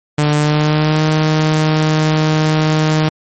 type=tone with pitch glide; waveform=sawtooth; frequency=149.1 to 155.34 Hz; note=D3 to D#3; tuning=+27 to -2 cents; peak=-7 dBFS; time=0.18-3.09 s; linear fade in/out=5 ms; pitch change=+71 cents; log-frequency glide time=0.37-1.03 s; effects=MP3 32 kbps